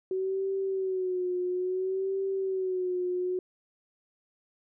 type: tone with vibrato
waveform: sine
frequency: 373.8 Hz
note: F#4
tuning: 18 cents sharp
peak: -27 dBFS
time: 0.11-3.39 s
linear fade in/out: 2 ms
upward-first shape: sine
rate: 0.59 Hz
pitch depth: 63 cents each way
effects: none